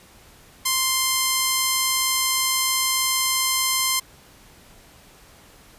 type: tone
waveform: 5% pulse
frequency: 1046.5 Hz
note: C6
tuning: in tune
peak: -7 dBFS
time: 0.65-4 s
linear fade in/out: 10 ms
effects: pink hiss -50 dBFS RMS until 5.78 s + resampled to 32000 Hz